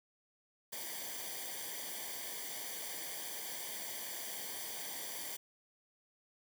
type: noise with comb filter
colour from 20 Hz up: white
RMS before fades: -43 dBFS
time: 0.72-5.37 s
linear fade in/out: 10 ms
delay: 0.75 ms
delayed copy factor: -0.8
effects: none